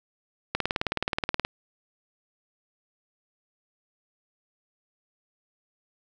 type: click train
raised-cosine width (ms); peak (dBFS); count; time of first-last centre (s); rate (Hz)
0.3; -9; 18; 0.55-1.449; 18.9
effects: none